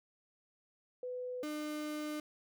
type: tone pair in turn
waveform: sine / 35% pulse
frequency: 499.6 / 301.7 Hz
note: B4 / D4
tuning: +20 / +47 cents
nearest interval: major sixth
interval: 873 cents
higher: first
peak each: -38 / -36 dBFS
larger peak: second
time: 1.03-1.43 / 1.43-2.2 s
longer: second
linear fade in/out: 2 ms
effects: none